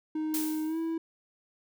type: tone with pitch glide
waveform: triangle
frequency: 311.1 to 327.1 Hz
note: D#4 to E4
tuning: 0 to -13 cents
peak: -27 dBFS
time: 0.15-0.98 s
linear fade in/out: 5 ms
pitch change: +87 cents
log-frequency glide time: 0.65-0.78 s
type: noise with exponential decay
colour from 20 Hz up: blue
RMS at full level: -31 dBFS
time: 0.34-0.94 s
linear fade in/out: 2 ms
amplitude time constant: 130 ms
effects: none